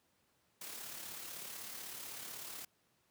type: noise with amplitude modulation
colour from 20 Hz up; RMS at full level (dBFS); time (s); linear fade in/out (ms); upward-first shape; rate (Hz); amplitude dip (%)
white; -45; 0.61-2.65; 5; sine; 36; 40
effects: pink hiss -75 dBFS RMS until 3.1 s + high-pass 100 Hz 12 dB/octave